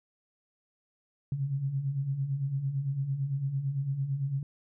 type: beating tone pair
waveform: sine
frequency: 130.81 / 139.71 Hz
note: C3 / C#3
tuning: 0 / +14 cents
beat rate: 8.9 Hz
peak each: -36 / -29 dBFS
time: 1.32-4.43 s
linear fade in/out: 2 ms
effects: none